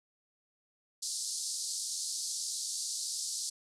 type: band-pass noise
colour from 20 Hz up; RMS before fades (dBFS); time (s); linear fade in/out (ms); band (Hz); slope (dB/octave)
pink; -37; 1.02-3.5; 10; 4300 to 9900; 48
effects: none